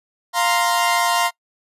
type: chord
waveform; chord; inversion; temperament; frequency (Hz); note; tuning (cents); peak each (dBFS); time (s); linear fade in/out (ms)
sawtooth; F suspended fourth; none; equal; 698.5 / 932.3 / 1046.5; F5 / Bb5 / C6; 0 / 0 / 0; -17; 0.33-1.31; 50
effects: noise-tail reverb RT60 0.1 s tail -23 dB re dry + resampled to 32000 Hz